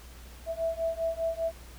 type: beating tone pair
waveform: sine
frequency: 656 / 661 Hz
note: E5 / E5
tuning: -9 / +5 cents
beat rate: 5 Hz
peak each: -31 dBFS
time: 0.46-1.52 s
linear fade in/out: 50 ms
effects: added 60 Hz sine -46 dBFS peak until 1.78 s + pink hiss -52 dBFS RMS until 1.78 s